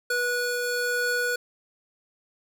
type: tone pair together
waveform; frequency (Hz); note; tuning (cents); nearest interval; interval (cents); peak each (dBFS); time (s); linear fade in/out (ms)
square; 488 / 1465; B4 / F#6; -21 / -18; octave + perfect fifth; 1903; -29 / -27; 0.1-1.36; 5
effects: none